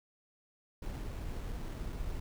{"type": "noise with sample-and-hold", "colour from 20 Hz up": "brown", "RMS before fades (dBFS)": -39, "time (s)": [0.82, 2.2], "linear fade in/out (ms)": 5, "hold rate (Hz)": 4900, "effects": []}